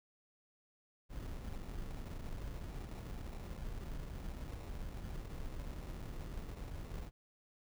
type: noise with sample-and-hold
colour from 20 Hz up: brown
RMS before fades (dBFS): -44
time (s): 1.09-7.11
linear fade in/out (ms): 50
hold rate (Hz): 1575
effects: none